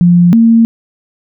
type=tone pair in turn; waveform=sine; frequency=174.61 / 228.6 Hz; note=F3 / A#3; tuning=0 / -34 cents; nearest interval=perfect fourth; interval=466 cents; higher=second; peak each=-3 dBFS; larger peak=neither; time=0.01-0.33 / 0.33-0.65 s; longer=neither; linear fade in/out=0 ms; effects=none